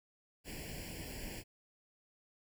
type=noise with comb filter; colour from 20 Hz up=pink; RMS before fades=-45 dBFS; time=0.44-1.44 s; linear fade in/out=50 ms; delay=0.4 ms; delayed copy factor=+0.95; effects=none